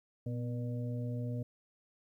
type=harmonic tone with a mistuned harmonic; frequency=120 Hz; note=B2; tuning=49 cents flat; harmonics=1 / 2 / 4 / 5; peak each=-35 / -41 / -47 / -49 dBFS; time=0.26-1.43 s; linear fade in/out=5 ms; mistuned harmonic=2; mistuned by=+53 cents; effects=12-bit